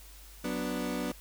30% pulse chord, B minor, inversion second, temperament equal, 185 / 246.9 / 293.7 Hz, F#3 / B3 / D4, 0 / 0 / 0 cents, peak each -35 / -32 / -34 dBFS, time 0.44-1.12 s, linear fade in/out 5 ms, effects added 50 Hz sine -50 dBFS peak until 1.2 s + white hiss -54 dBFS RMS until 1.2 s

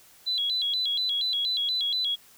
sine tone with vibrato, 3648 Hz, A#7, 38 cents flat, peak -24 dBFS, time 0.26-2.16 s, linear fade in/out 20 ms, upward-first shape square, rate 4.2 Hz, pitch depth 160 cents each way, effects white hiss -55 dBFS RMS until 2.37 s

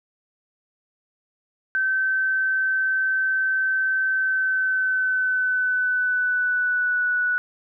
sine tone with pitch glide, 1541 to 1475.7 Hz, G6 to F#6, -30 to -5 cents, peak -19 dBFS, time 1.75-7.38 s, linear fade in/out 0 ms, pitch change -75 cents, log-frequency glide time 4.1-7.06 s, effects none

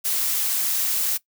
blue noise, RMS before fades -23 dBFS, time 0.04-1.18 s, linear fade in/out 20 ms, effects noise-tail reverb RT60 0.1 s tail -19 dB re dry

